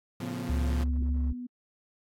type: chord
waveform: sawtooth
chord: A augmented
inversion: none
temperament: equal with one note detuned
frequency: 112.31 / 138.59 / 174.61 Hz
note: A2 / C#3 / E#3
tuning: +36 / 0 / 0 cents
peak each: -35 / -37 / -35 dBFS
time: 0.2-0.84 s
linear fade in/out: 5 ms
type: tone with pitch glide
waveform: sine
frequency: 248.5 to 246.5 Hz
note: B3 to B3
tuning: +11 to -3 cents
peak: -35 dBFS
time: 0.21-1.47 s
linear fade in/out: 10 ms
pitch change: -14 cents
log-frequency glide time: 0.35-0.98 s
type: tone with vibrato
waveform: sine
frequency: 69.3 Hz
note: C#2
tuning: in tune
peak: -25 dBFS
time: 0.49-1.33 s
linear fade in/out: 10 ms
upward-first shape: triangle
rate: 3.7 Hz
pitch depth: 10 cents each way
effects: AAC 48 kbps